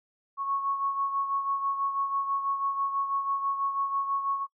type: beating tone pair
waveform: sine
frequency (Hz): 1103 / 1109.1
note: C#6 / C#6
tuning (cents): -9 / +1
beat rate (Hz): 6.1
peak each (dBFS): -27 / -35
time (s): 0.37-4.47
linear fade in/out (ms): 50
effects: noise-tail reverb RT60 0.1 s tail -24 dB re dry